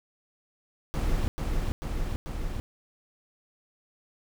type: noise with echo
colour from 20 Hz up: brown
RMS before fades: -26 dBFS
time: 0.94-1.28 s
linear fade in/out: 0 ms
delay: 440 ms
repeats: 3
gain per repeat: -2 dB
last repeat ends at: 2.6 s
effects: none